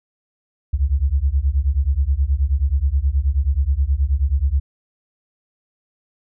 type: beating tone pair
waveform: sine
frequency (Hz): 64.6 / 74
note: C2 / D2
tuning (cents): -21 / +14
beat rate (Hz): 9.4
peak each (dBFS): -18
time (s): 0.73-4.6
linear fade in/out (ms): 10
effects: none